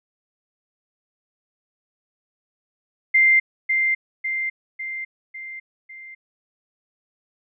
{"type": "tone with echo", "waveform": "sine", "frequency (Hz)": 2093, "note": "C7", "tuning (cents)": 0, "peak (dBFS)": -12, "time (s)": [3.14, 3.4], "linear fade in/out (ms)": 10, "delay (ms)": 550, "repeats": 5, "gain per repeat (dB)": -5, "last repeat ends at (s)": 6.15, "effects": []}